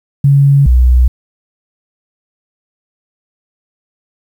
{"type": "tone pair in turn", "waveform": "sine", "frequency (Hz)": [140, 62.22], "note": ["C#3", "B1"], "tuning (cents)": [18, 14], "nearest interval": "octave + major second", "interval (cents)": 1404, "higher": "first", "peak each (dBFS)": -4, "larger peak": "neither", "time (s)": [[0.24, 0.66], [0.66, 1.08]], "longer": "neither", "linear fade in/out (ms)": 5, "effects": ["7-bit"]}